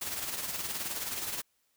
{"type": "noise with tremolo", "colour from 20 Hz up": "white", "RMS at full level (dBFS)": -34, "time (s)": [0.01, 1.42], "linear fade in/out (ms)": 10, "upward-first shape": "sine", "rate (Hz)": 19, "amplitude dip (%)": 50, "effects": ["white hiss -74 dBFS RMS until 1.76 s"]}